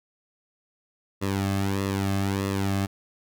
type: tone with flanger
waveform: sawtooth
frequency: 98 Hz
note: G2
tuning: in tune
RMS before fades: -26 dBFS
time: 1.21-2.87 s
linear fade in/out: 20 ms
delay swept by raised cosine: 1.3 to 2.13 ms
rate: 1.6 Hz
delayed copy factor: -0.75
effects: none